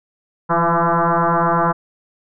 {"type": "tone with frequency modulation", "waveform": "sine", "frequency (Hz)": 164.81, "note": "E3", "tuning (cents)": 0, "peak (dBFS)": -13, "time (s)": [0.49, 1.73], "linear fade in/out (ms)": 20, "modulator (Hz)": 169, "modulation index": 7.4, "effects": []}